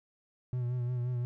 triangle tone with vibrato, 123.2 Hz, B2, 4 cents flat, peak -28 dBFS, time 0.53-1.25 s, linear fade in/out 0 ms, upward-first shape sine, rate 5.7 Hz, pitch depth 39 cents each way, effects none

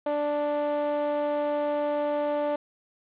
sawtooth tone with band-pass filter, 293.7 Hz, D4, in tune, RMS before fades -27 dBFS, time 0.06-2.56 s, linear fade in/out 5 ms, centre 660 Hz, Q 3.3, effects resampled to 8000 Hz + 8-bit

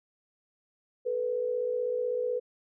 sine tone pair together, 437.9 / 493.9 Hz, A4 / B4, -8 / 0 cents, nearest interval major second, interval 208 cents, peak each -34 / -28 dBFS, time 1.05-2.4 s, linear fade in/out 20 ms, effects none

